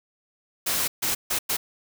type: noise bursts at uneven times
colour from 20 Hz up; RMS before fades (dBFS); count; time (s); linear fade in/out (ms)
white; -25; 4; 0.66-0.88 / 1.02-1.15 / 1.3-1.39 / 1.49-1.57; 10
effects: none